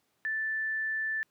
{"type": "tone", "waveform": "sine", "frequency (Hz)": 1760, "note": "A6", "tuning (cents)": 0, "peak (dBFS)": -29, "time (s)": [0.25, 1.23], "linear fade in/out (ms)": 0, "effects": ["pink hiss -74 dBFS RMS until 1.3 s", "high-pass 150 Hz 12 dB/octave"]}